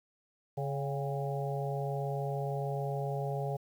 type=harmonic tone with a mistuned harmonic; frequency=140.1 Hz; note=C#3; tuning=19 cents sharp; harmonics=1 / 3 / 4 / 5 / 6; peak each=-34 / -39 / -40 / -41 / -42 dBFS; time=0.57-3.57 s; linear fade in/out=10 ms; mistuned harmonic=6; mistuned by=-70 cents; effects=10-bit